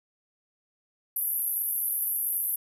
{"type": "band-pass noise", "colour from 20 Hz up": "pink", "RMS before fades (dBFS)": -29, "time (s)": [1.16, 2.56], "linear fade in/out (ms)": 5, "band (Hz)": [11000, 13000], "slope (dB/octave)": 96, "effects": []}